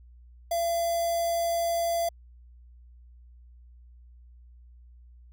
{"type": "tone with notch filter", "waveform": "square", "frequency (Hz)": 678, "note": "E5", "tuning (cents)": 49, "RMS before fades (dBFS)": -27, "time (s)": [0.51, 2.09], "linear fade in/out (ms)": 5, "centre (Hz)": 2400, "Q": 0.77, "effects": ["added 60 Hz sine -49 dBFS peak until 5.32 s"]}